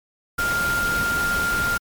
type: tone in noise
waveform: sine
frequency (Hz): 1400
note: F6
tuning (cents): +4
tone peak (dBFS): -20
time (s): 0.38-1.78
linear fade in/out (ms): 10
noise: pink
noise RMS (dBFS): -28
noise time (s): 0.38-1.78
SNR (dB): +5
effects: MP3 96 kbps